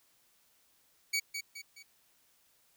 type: tone with echo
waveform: 20% pulse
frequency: 2260 Hz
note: C#7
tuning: 33 cents sharp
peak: -24 dBFS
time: 1.13-1.2 s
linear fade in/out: 10 ms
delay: 210 ms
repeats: 3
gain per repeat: -7 dB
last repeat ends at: 1.83 s
effects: white hiss -69 dBFS RMS until 2.76 s